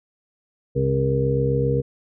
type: harmonic tone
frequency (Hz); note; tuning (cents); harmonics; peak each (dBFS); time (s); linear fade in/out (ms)
67.6; C#2; -43; 1 / 2 / 3 / 4 / 6 / 7; -31 / -21 / -33 / -29 / -28 / -22; 0.75-1.82; 20
effects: none